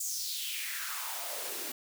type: noise with high-pass filter sweep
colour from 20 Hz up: white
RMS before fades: -37 dBFS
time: 0-1.72 s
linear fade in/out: 5 ms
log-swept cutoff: 7400 to 270 Hz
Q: 3.4
effects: none